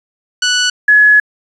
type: tone pair in turn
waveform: 15% pulse / sine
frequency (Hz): 1480 / 1694.7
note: F#6 / G#6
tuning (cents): 0 / +35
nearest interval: major second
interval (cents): 235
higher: second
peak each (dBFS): -4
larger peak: neither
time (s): 0.42-0.7 / 0.88-1.2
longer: second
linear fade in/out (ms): 5
effects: resampled to 22050 Hz + 7-bit